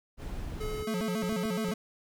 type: noise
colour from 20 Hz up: brown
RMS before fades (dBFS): -37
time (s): 0.17-0.86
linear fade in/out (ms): 50
type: tone with pitch glide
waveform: square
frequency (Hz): 427.9 to 430.9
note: A4 to A4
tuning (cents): -48 to -36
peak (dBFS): -36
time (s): 0.6-1.74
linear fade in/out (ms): 10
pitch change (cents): +12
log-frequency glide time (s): 0.86-1.08
type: clicks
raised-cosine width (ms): 3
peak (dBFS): -28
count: 7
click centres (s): 0.825 / 1.008 / 1.236 / 1.293 / 1.325 / 1.455 / 1.687
type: tone with vibrato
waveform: square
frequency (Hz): 199.7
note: G3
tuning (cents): +32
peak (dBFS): -31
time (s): 0.87-1.74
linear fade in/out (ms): 5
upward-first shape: square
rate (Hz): 7.1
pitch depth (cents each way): 190
effects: none